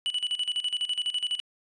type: tone with tremolo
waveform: triangle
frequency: 2958 Hz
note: F#7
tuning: 1 cent flat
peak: -23 dBFS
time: 0.06-1.4 s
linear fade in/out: 0 ms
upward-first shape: square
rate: 12 Hz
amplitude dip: 80%
effects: resampled to 24000 Hz